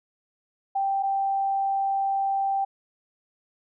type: tone pair in turn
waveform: sine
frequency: 784 / 784 Hz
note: G5 / G5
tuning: 0 / 0 cents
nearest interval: unison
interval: 0 cents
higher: neither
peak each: -22 dBFS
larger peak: neither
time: 0.75-1.03 / 1.03-2.65 s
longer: second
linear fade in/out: 10 ms
effects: none